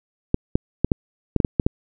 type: clicks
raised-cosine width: 3 ms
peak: -3 dBFS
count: 9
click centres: 0.344 / 0.555 / 0.846 / 0.918 / 1.363 / 1.402 / 1.448 / 1.598 / 1.665 s
effects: none